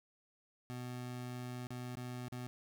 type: tone with dropouts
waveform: 25% pulse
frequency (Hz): 124.2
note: B2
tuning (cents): +10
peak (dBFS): -38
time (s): 0.7-2.47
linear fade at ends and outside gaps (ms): 0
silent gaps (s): 1.67-1.705 / 1.954-1.97 / 2.284-2.322
effects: none